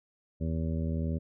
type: harmonic tone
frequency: 80.7 Hz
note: E2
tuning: 36 cents flat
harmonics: 1 / 2 / 3 / 4 / 5 / 6 / 7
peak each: -31 / -33 / -36 / -46 / -44 / -49 / -44 dBFS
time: 0.4-1.19 s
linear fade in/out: 20 ms
effects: none